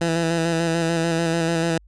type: tone with vibrato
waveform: 15% pulse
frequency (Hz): 166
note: E3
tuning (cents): +12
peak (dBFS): -13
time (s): 0.01-1.78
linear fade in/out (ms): 5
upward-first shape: square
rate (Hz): 6.8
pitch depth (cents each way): 25
effects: added 50 Hz sine -48 dBFS peak until 1.87 s + resampled to 22050 Hz